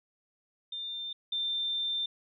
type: tone pair in turn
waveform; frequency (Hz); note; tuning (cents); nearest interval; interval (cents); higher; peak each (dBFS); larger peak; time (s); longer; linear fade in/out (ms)
sine; 3601 / 3580; A7 / A7; +39 / +29; unison; 10; first; -35 / -29; second; 0.72-1.13 / 1.32-2.06; second; 5
effects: none